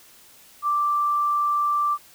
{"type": "tone", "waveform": "sine", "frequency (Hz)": 1174.7, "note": "D6", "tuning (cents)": 0, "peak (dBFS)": -19, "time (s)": [0.62, 1.98], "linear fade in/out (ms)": 50, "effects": ["white hiss -51 dBFS RMS until 2.14 s"]}